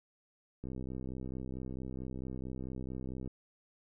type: click train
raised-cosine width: 3 ms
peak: -29 dBFS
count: 171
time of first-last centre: 0.64-3.276 s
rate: 64.5 Hz
effects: none